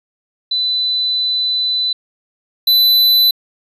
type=tone pair in turn; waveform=sine / square; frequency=4000 / 4000 Hz; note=B7 / B7; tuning=+21 / +21 cents; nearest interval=unison; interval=0 cents; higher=neither; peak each=-14 / -9 dBFS; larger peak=second; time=0.51-1.93 / 2.67-3.31 s; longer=first; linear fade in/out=5 ms; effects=resampled to 32000 Hz